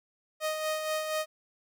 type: tone with tremolo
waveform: sawtooth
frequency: 622.3 Hz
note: D#5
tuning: in tune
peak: -24 dBFS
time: 0.4-1.26 s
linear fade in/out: 50 ms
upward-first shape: sine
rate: 4.2 Hz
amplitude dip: 45%
effects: none